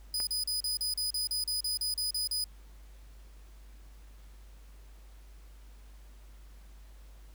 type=tone bursts; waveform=sawtooth; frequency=4978 Hz; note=D#8; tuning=in tune; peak=-27 dBFS; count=14; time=0.14-2.441 s; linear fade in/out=2 ms; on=130 ms; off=37 ms
type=click; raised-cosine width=0.5 ms; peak=-27 dBFS; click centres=0.202 s
effects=added 50 Hz sine -49 dBFS peak until 7.34 s + pink hiss -63 dBFS RMS until 7.34 s